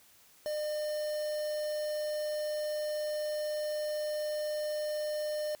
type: tone with quantisation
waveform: triangle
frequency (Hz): 604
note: D5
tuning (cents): +48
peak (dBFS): -30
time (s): 0.46-5.55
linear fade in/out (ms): 0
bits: 7
effects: white hiss -61 dBFS RMS until 5.6 s

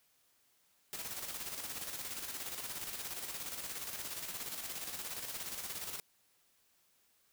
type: noise with tremolo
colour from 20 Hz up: white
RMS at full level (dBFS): -41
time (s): 0.93-6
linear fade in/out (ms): 0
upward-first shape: square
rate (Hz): 17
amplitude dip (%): 45
effects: white hiss -72 dBFS RMS until 7.32 s

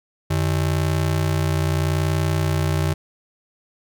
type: ring-modulated tone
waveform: square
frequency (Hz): 120.3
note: B2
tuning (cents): -45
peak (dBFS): -16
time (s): 0.3-2.94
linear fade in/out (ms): 10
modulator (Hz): 30.4
effects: none

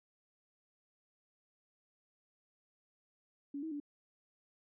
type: tone with pitch steps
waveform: sine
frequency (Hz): 283.2 / 319.7 / 290.1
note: C#4 / D#4 / D4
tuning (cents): +37 / +47 / -21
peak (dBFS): -38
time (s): 3.54-3.801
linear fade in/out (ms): 5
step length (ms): 87
effects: none

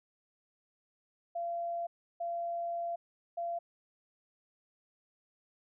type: tone bursts at uneven times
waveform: sine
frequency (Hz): 685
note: F5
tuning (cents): -34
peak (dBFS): -33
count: 3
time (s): 1.35-1.87 / 2.2-2.96 / 3.37-3.59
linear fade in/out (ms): 10
effects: none

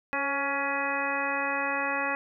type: harmonic tone with a mistuned harmonic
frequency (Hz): 279.8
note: C#4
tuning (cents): +16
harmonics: 1 / 2 / 3 / 4 / 5 / 6 / 7 / 9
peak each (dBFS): -38 / -35 / -34 / -34 / -36 / -34 / -34 / -34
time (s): 0.13-2.15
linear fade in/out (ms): 0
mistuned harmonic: 2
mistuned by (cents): -31
effects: none

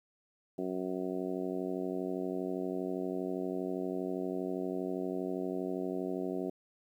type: harmonic tone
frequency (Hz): 92.5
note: F#2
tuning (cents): 0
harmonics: 2 / 3 / 4 / 5 / 6 / 7 / 8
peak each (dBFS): -41 / -38 / -37 / -43 / -47 / -43 / -50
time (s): 0.58-6.5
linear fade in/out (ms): 5
effects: 11-bit

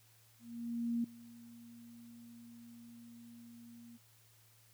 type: tone with ADSR envelope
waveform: sine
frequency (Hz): 234.6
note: A#3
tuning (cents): +11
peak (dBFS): -31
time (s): 0.39-3.98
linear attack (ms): 650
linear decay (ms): 5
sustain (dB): -21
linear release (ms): 25
effects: added 112 Hz sine -67 dBFS peak until 4.73 s + white hiss -67 dBFS RMS until 4.73 s

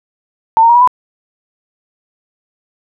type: tone with pitch steps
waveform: sine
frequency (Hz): 897 / 921.7 / 947.1 / 973.1 / 999.9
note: A5 / A#5 / A#5 / B5 / B5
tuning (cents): +33 / -20 / +27 / -26 / +21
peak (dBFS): -4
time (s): 0.57-0.875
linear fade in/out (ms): 0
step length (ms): 61
effects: none

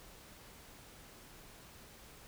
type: silence
effects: pink hiss -56 dBFS RMS until 2.27 s

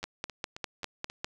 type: two click trains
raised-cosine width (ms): 0.2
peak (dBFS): -15 / -23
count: 7 / 5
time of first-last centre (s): 0.04-1.245 / 0.03-1.1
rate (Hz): 4.98 / 3.74
effects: none

